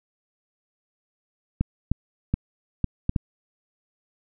clicks, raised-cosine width 5 ms, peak -9 dBFS, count 6, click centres 1.61 / 1.916 / 2.34 / 2.843 / 3.094 / 3.162 s, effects none

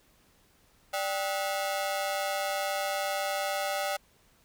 sawtooth ring-modulated tone, 686 Hz, F5, 31 cents flat, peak -22 dBFS, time 0.93-3.97 s, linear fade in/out 10 ms, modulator 98.8 Hz, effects pink hiss -64 dBFS RMS until 4.44 s

